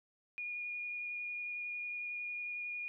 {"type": "tone with vibrato", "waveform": "sine", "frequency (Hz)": 2438, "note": "D#7", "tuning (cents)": -36, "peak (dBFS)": -38, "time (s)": [0.38, 2.88], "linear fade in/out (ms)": 0, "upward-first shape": "sine", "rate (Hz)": 11, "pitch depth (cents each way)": 10, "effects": []}